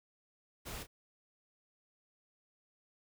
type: noise with echo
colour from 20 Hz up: pink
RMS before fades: -44 dBFS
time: 0.65-0.84 s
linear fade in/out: 20 ms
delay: 31 ms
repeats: 1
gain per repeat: -10 dB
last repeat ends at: 0.871 s
effects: none